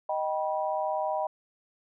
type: chord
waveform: sine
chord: Eb augmented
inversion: none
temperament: just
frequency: 622.3 / 777.8 / 972.3 Hz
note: Eb5 / G5 / B5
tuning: 0 / -14 / -27 cents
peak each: -30 / -31 / -33 dBFS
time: 0.09-1.27 s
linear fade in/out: 5 ms
effects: none